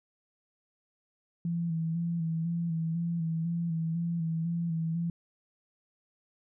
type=tone with vibrato; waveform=sine; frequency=166.2 Hz; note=E3; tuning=15 cents sharp; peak=-28 dBFS; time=1.45-5.1 s; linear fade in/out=2 ms; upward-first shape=square; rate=2 Hz; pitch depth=35 cents each way; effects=none